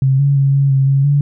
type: tone with pitch steps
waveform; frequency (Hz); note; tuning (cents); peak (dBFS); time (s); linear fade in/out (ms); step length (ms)
sine; 133.7 / 140.6 / 137.6 / 138.8 / 135.2 / 137.3 / 143.2; C3 / C#3 / C#3 / C#3 / C#3 / C#3 / D3; +38 / +25 / -12 / +3 / -43 / -16 / -43; -9; 0.02-1.21; 2; 170
effects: none